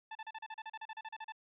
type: tone bursts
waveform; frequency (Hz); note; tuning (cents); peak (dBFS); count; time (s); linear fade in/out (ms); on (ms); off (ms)
sawtooth; 880; A5; 0; -38; 16; 0.11-1.322; 5; 42; 36
effects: resampled to 8000 Hz